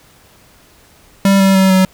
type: tone with pitch steps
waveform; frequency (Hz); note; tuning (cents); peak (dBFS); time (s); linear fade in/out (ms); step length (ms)
square; 196 / 193.3 / 190.64 / 188.02; G3 / G3 / G3 / F#3; 0 / -24 / -48 / +28; -8; 1.25-1.85; 2; 150
effects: pink hiss -47 dBFS RMS until 1.93 s